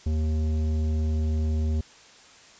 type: tone with tanh clipping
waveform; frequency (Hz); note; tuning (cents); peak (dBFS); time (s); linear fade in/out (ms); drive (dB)
sine; 77.9; D#2; +3; -24; 0.06-1.81; 5; 12
effects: white hiss -51 dBFS RMS until 2.59 s + resampled to 16000 Hz